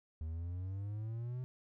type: exponential sweep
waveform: triangle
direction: up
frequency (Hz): 77.78 to 128.8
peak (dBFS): -36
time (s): 0.21-1.44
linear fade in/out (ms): 0
effects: none